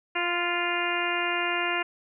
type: harmonic tone with a mistuned harmonic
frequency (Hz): 349.2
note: F4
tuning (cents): 0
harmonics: 1 / 2 / 3 / 4 / 5 / 6 / 7 / 8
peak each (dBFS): -33 / -33 / -33 / -33 / -33 / -33 / -33 / -33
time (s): 0.15-1.83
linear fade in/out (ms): 10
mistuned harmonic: 3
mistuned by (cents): -17
effects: none